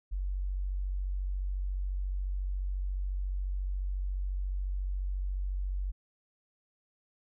sine tone, 47.09 Hz, F#1, 31 cents sharp, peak -30 dBFS, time 0.11-5.92 s, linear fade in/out 20 ms, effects none

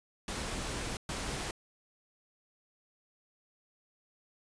pink noise bursts at uneven times, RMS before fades -37 dBFS, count 2, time 0.28-0.97 / 1.09-1.51 s, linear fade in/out 2 ms, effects resampled to 22050 Hz

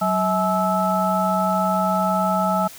sine tone cluster, 187.1 / 646 / 853 / 1309 Hz, F#3 / E5 / G#5 / E6, +20 / -35 / +46 / -13 cents, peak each -23 dBFS, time 0.01-2.68 s, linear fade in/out 10 ms, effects white hiss -41 dBFS RMS until 2.78 s

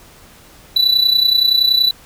triangle tone with amplitude modulation, 3965 Hz, B7, 6 cents sharp, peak -6 dBFS, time 0.76-1.91 s, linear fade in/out 5 ms, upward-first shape sine, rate 30.6 Hz, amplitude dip 70%, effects pink hiss -44 dBFS RMS until 2.05 s

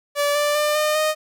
sawtooth tone with pitch steps, 578 / 587.8 / 597.7 / 607.8 / 618.1 Hz, D5 / D5 / D5 / D#5 / D#5, -28 / +1 / +30 / -41 / -12 cents, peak -14 dBFS, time 0.15-1.15 s, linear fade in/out 50 ms, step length 200 ms, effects none

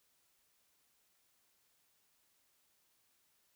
silence, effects white hiss -75 dBFS RMS until 3.55 s

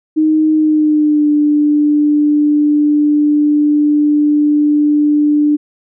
sine tone with pitch glide, 311.1 to 296.5 Hz, D#4 to D4, 0 to +17 cents, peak -8 dBFS, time 0.16-5.57 s, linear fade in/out 20 ms, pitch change -83 cents, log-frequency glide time 0.53-1.29 s, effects none

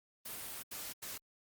white noise bursts at uneven times, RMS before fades -44 dBFS, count 3, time 0.25-0.63 / 0.71-0.93 / 1.02-1.18 s, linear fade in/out 10 ms, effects Opus 32 kbps

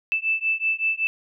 sine beating tone pair, 2637 / 2642.3 Hz, E7 / E7, 0 / +3 cents, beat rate 5.3 Hz, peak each -24 dBFS, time 0.12-1.07 s, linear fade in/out 0 ms, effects none

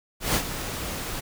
pink noise with ADSR envelope, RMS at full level -21 dBFS, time 0.2-1.21 s, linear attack 150 ms, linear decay 71 ms, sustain -11 dB, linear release 20 ms, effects none

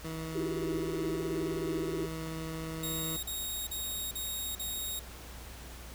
20% pulse tone, 160.8 Hz, E3, 43 cents flat, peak -32 dBFS, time 0.04-3.17 s, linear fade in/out 10 ms
sine tone with vibrato, 355.2 Hz, F4, 29 cents sharp, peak -32 dBFS, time 0.35-2.06 s, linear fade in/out 5 ms, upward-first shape sine, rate 19 Hz, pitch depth 220 cents each way
10% pulse tone bursts, 3759 Hz, A#7, 14 cents sharp, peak -27 dBFS, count 5, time 2.83-4.994 s, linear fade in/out 5 ms, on 400 ms, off 41 ms
effects added 60 Hz sine -47 dBFS peak until 5.94 s + pink hiss -49 dBFS RMS until 5.94 s

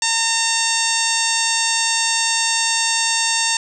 harmonic tone with a mistuned harmonic, 910 Hz, A#5, 42 cents flat, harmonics 1 / 2 / 3 / 4 / 5 / 6 / 7 / 8 / 9, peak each -25 / -25 / -25 / -25 / -25 / -25 / -25 / -25 / -25 dBFS, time 0.02-3.57 s, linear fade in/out 2 ms, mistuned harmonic 6, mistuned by +15 cents, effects 8-bit

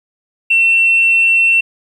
sine tone, 2702 Hz, E7, 42 cents sharp, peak -7 dBFS, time 0.5-1.61 s, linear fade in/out 10 ms, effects tanh soft clip ceiling -3 dBFS + 8-bit

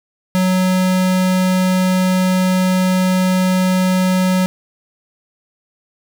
square tone, 185 Hz, F#3, in tune, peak -13 dBFS, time 0.35-4.46 s, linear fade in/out 0 ms, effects none

